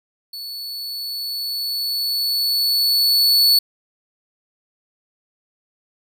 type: tone with level ramp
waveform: 45% pulse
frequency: 4435 Hz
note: C#8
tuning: in tune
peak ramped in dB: -29 to -10 dBFS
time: 0.33-3.59 s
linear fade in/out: 5 ms
effects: none